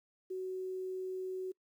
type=tone with quantisation; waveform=sine; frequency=373.4 Hz; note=F#4; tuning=16 cents sharp; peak=-36 dBFS; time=0.3-1.52 s; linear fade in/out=10 ms; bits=11; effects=noise-tail reverb RT60 0.1 s tail -25 dB re dry